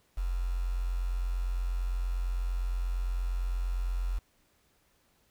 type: tone with quantisation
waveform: sine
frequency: 44.35 Hz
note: F1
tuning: 27 cents sharp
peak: -28 dBFS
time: 0.17-4.19 s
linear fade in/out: 10 ms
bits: 8
effects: pink hiss -69 dBFS RMS until 5.3 s